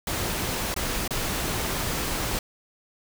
pink noise with dropouts, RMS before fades -28 dBFS, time 0.07-2.39 s, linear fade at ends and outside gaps 2 ms, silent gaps 0.742-0.763 / 1.078-1.107 s, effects none

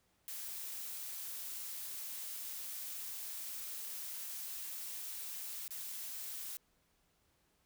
blue noise with dropouts, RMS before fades -44 dBFS, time 0.28-6.57 s, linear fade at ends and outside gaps 0 ms, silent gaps 5.679-5.707 s, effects pink hiss -75 dBFS RMS until 7.65 s

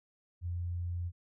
sine tone, 87.31 Hz, F2, in tune, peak -33 dBFS, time 0.41-1.12 s, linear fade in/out 50 ms, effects none

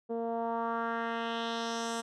10% pulse tone with low-pass filter sweep, 230.4 Hz, A#3, 20 cents flat, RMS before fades -34 dBFS, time 0.09-2.02 s, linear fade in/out 20 ms, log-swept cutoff 470 to 8600 Hz, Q 2, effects none

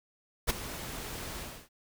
pink noise with ADSR envelope, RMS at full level -25 dBFS, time 0.47-1.69 s, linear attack 28 ms, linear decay 15 ms, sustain -15 dB, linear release 300 ms, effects none

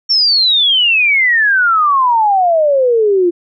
sine exponential sweep, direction down, 5520 to 339.5 Hz, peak -8 dBFS, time 0.09-3.31 s, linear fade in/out 20 ms, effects none

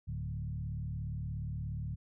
sine tone with frequency modulation, 110.6 Hz, A2, 9 cents sharp, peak -35 dBFS, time 0.07-1.96 s, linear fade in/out 20 ms, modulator 37 Hz, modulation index 1.3, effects none

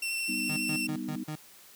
sawtooth tone with vibrato, 2702 Hz, E7, 42 cents sharp, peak -27 dBFS, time 0.02-0.87 s, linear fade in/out 5 ms, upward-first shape square, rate 12 Hz, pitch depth 10 cents each way
sine chord, G augmented, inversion none, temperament equal, 196 / 246.9 / 311.1 Hz, G3 / B3 / D#4, 0 / 0 / 0 cents, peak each -39 / -36 / -37 dBFS, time 0.28-1.24 s, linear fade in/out 10 ms
30% pulse tone bursts, 153.4 Hz, D#3, 24 cents flat, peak -31 dBFS, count 5, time 0.49-1.355 s, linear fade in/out 5 ms, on 77 ms, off 120 ms
effects white hiss -54 dBFS RMS until 1.75 s + high-pass 100 Hz 12 dB/octave

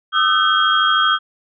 sine tone cluster, 1223 / 1316 / 1524 / 3248 Hz, D#6 / E6 / G6 / G#7, -30 / -3 / -49 / -39 cents, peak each -18 dBFS, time 0.12-1.19 s, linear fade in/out 50 ms, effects none

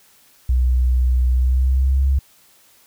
sine tone with pitch glide, 62.5 to 67.76 Hz, B1 to C#2, +21 to -39 cents, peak -13 dBFS, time 0.49-2.19 s, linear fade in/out 5 ms, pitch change +140 cents, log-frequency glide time 1.33-2.07 s, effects white hiss -53 dBFS RMS until 2.86 s

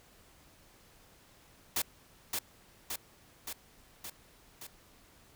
white noise with echo, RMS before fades -31 dBFS, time 1.76-1.82 s, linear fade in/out 5 ms, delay 570 ms, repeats 5, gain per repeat -3 dB, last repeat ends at 4.67 s, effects pink hiss -61 dBFS RMS until 5.35 s

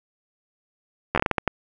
slowing click train, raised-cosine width 0.5 ms, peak -5 dBFS, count 9, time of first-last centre 1.15-1.477 s, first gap 11 ms, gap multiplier 1.36, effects none

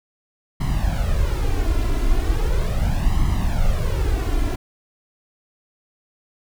brown noise with flanger, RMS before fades -19 dBFS, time 0.6-4.56 s, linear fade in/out 10 ms, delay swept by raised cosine 0.98 to 2.98 ms, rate 0.38 Hz, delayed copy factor +0.75, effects none

